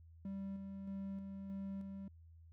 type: tone with tremolo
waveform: triangle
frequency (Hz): 195.3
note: G3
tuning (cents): -6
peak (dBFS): -39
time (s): 0.25-2.08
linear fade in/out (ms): 2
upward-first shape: square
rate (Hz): 1.6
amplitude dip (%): 35
effects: added 82 Hz sine -57 dBFS peak until 2.52 s